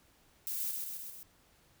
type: noise with echo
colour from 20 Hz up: violet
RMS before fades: -37 dBFS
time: 0.47-0.71 s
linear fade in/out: 0 ms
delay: 130 ms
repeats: 4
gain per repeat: -3 dB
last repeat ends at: 1.23 s
effects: pink hiss -66 dBFS RMS until 1.8 s